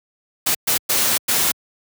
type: noise bursts at uneven times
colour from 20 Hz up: white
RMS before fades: -18 dBFS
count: 4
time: 0.46-0.55 / 0.67-0.78 / 0.89-1.18 / 1.28-1.52 s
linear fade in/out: 10 ms
effects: high-pass 80 Hz 12 dB/octave